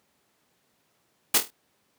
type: noise with echo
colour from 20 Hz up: white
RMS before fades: -19 dBFS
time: 1.34-1.38 s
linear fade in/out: 5 ms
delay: 25 ms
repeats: 5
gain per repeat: -7 dB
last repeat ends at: 1.505 s
effects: pink hiss -69 dBFS RMS until 1.98 s + high-pass 150 Hz 12 dB/octave